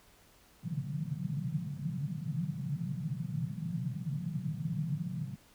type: band-pass noise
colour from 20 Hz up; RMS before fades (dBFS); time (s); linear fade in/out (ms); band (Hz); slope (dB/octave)
white; -36; 0.63-5.36; 10; 130 to 170; 48
effects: pink hiss -62 dBFS RMS until 5.54 s